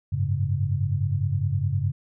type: chord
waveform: sine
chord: F# suspended second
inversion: none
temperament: equal with one note detuned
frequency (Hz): 94.06 / 103.83 / 138.59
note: F#2 / G#2 / C#3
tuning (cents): +29 / 0 / 0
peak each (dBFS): -26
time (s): 0.12-1.92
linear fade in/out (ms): 10
effects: none